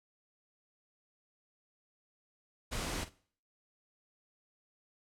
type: noise with echo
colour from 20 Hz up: pink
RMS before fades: -37 dBFS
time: 2.71-3.05 s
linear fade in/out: 20 ms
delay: 48 ms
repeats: 1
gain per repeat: -14 dB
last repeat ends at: 3.098 s
effects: noise-tail reverb RT60 0.5 s tail -20 dB re dry + low-pass 10000 Hz 12 dB/octave